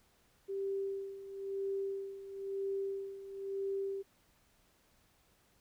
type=tone with tremolo; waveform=sine; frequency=392 Hz; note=G4; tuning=in tune; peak=-33 dBFS; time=0.48-4.03 s; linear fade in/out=20 ms; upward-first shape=sine; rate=1 Hz; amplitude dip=75%; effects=pink hiss -70 dBFS RMS until 5.6 s